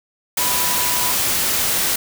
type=tone in noise; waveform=sine; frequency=987.8 Hz; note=B5; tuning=in tune; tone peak=-26 dBFS; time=0.39-1.12 s; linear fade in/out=5 ms; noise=white; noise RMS=-19 dBFS; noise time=0.37-1.96 s; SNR=-10 dB; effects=none